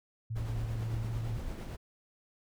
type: tone with pitch glide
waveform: sine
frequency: 112.5 to 113.41 Hz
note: A2 to A#2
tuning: +39 to -47 cents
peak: -33 dBFS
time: 0.3-1.38 s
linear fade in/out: 10 ms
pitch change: +14 cents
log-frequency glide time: 0.88-1.15 s
type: noise with tremolo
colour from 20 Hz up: brown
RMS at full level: -38 dBFS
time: 0.35-1.77 s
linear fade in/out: 20 ms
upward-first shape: sine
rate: 8.9 Hz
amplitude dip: 30%
effects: none